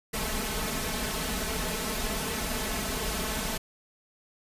pink noise with comb filter, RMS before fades -31 dBFS, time 0.13-3.58 s, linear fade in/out 10 ms, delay 4.6 ms, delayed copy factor +0.85, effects resampled to 32000 Hz

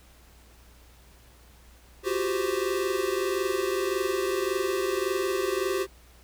square tone cluster, 349.2 / 372.9 / 394.6 / 519 Hz, F4 / F#4 / G4 / C5, 0 / +14 / +11 / -14 cents, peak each -35 / -30 / -30 / -35 dBFS, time 2.03-5.87 s, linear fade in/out 50 ms, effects added 60 Hz sine -53 dBFS peak until 6.23 s + pink hiss -57 dBFS RMS until 6.23 s

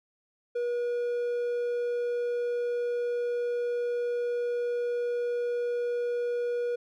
triangle tone, 481.6 Hz, B4, 44 cents flat, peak -25 dBFS, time 0.55-6.76 s, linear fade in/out 10 ms, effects none

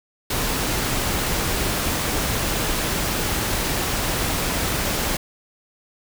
pink noise, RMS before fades -23 dBFS, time 0.3-5.17 s, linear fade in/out 5 ms, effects none

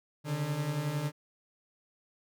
40% pulse beating tone pair, 138.59 / 149.59 Hz, C#3 / D3, 0 / +32 cents, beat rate 11 Hz, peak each -36 / -31 dBFS, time 0.24-1.12 s, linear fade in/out 50 ms, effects none

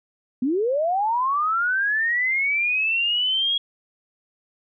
sine linear sweep, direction up, 236.1 to 3322 Hz, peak -19 dBFS, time 0.42-3.58 s, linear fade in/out 5 ms, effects none

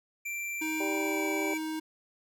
square tone with pitch glide, 2353 to 2311 Hz, D7 to D7, +3 to -28 cents, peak -34 dBFS, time 0.25-1.58 s, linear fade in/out 10 ms, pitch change -31 cents, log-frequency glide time 0.83-1.26 s
square tone, 314.7 Hz, D#4, 20 cents sharp, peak -33 dBFS, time 0.61-1.8 s, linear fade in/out 10 ms
harmonic tone, 196 Hz, G3, in tune, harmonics 2 / 3 / 4 / 5, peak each -34 / -38 / -40 / -44 dBFS, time 0.8-1.54 s, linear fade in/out 5 ms
effects none

